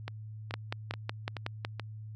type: two click trains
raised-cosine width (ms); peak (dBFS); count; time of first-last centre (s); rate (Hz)
0.3; -17 / -21; 7 / 5; 0.54-1.649 / 0.08-1.797; 5.41 / 2.33
effects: added 108 Hz sine -41 dBFS peak until 2.15 s